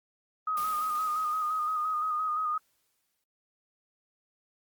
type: tone with vibrato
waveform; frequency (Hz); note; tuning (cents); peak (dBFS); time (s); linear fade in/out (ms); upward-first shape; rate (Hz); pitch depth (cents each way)
sine; 1244.5; D#6; 0; -27; 0.47-2.58; 5; square; 5.8; 30
type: noise with exponential decay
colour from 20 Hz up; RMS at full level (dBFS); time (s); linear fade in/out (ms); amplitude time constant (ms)
white; -40; 0.57-3.24; 1; 580
effects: Opus 32 kbps